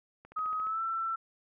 click train, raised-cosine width 0.5 ms, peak -36 dBFS, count 7, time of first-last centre 0.25-0.67 s, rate 14.3 Hz
sine tone with pitch glide, 1263 to 1338.1 Hz, D#6 to E6, +26 to +26 cents, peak -30 dBFS, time 0.36-1.16 s, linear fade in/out 10 ms, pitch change +100 cents, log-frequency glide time 0.58-0.82 s
effects none

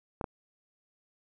clicks, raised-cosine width 1 ms, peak -19 dBFS, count 2, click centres 0.212 / 0.242 s, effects none

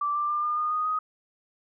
sine tone with pitch steps, 1168 / 1181.6 / 1195.3 / 1209.2 / 1223.2 / 1237.5 / 1251.8 Hz, D6 / D6 / D6 / D#6 / D#6 / D#6 / D#6, -10 / +10 / +30 / -50 / -30 / -10 / +10 cents, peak -24 dBFS, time 0.01-0.99 s, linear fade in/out 5 ms, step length 140 ms, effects none

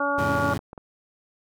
harmonic tone, 284 Hz, C#4, 42 cents sharp, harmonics 1 / 2 / 3 / 4 / 5, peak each -31 / -27 / -29 / -28 / -27 dBFS, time 0-0.54 s, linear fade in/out 5 ms
20% pulse chord, F augmented, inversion none, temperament equal, 87.31 / 110 / 138.59 Hz, F2 / A2 / C#3, 0 / 0 / 0 cents, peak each -26 dBFS, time 0.18-0.58 s, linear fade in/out 5 ms
clicks, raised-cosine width 1 ms, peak -25 dBFS, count 5, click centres 0.379 / 0.428 / 0.591 / 0.731 / 0.778 s
effects none

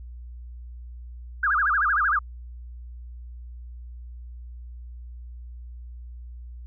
sine tone with vibrato, 1396.9 Hz, F6, in tune, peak -19 dBFS, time 1.43-2.19 s, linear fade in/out 5 ms, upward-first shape sine, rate 13 Hz, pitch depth 300 cents each way, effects added 60 Hz sine -37 dBFS peak until 6.66 s

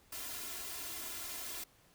white noise with comb filter, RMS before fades -43 dBFS, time 0.12-1.64 s, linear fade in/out 5 ms, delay 2.9 ms, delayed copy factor +0.9, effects pink hiss -66 dBFS RMS until 1.94 s

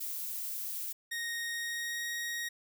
violet noise, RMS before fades -38 dBFS, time 0-0.93 s, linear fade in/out 10 ms
sawtooth tone with pitch glide, 1864 to 1881.3 Hz, A#6 to A#6, -1 to +15 cents, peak -31 dBFS, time 1.11-2.49 s, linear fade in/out 10 ms, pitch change +16 cents, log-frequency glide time 1.51-2.07 s
effects none

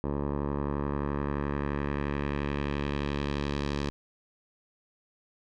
10% pulse tone with low-pass filter sweep, 71.5 Hz, D2, 46 cents flat, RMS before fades -31 dBFS, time 0.04-3.9 s, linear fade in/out 0 ms, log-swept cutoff 810 to 4900 Hz, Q 1.3, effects none

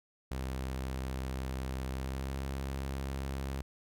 sawtooth tone with pitch glide, 65.4 to 67.47 Hz, C2 to C#2, 0 to -46 cents, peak -31 dBFS, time 0.31-3.62 s, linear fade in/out 5 ms, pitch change +54 cents, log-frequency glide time 1.92-2.37 s, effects none

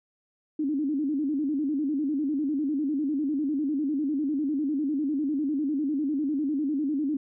sine tone with vibrato, 288.9 Hz, D4, 28 cents flat, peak -24 dBFS, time 0.59-7.17 s, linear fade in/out 5 ms, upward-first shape square, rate 10 Hz, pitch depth 110 cents each way, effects none

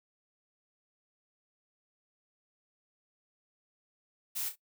blue noise with echo, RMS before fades -35 dBFS, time 4.35-4.5 s, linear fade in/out 20 ms, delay 30 ms, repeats 2, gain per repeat -9 dB, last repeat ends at 4.56 s, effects noise-tail reverb RT60 0.1 s tail -18 dB re dry

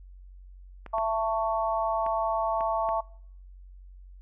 clicks, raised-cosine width 0.5 ms, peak -26 dBFS, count 5, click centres 0.863 / 0.983 / 2.064 / 2.608 / 2.89 s
harmonic tone, 222.5 Hz, A3, 20 cents sharp, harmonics 3 / 4 / 5, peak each -28 / -29 / -30 dBFS, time 0.93-3.01 s, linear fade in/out 10 ms
effects noise-tail reverb RT60 0.6 s tail -23 dB re dry + added 46 Hz sine -45 dBFS peak until 4.21 s

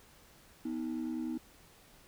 triangle ring-modulated tone, 281.4 Hz, C#4, 26 cents sharp, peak -28 dBFS, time 0.65-1.38 s, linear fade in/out 5 ms, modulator 35.1 Hz, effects tanh soft clip ceiling -28 dBFS + pink hiss -60 dBFS RMS until 2.07 s

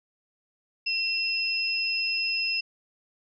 sine tone pair together, 2705 / 5106 Hz, E7 / D#8, +44 / +44 cents, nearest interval major seventh, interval 1100 cents, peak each -27 / -28 dBFS, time 0.86-2.61 s, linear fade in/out 10 ms, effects none

